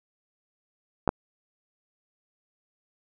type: clicks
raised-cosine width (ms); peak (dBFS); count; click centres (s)
1; -8; 2; 1.077 / 1.091
effects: none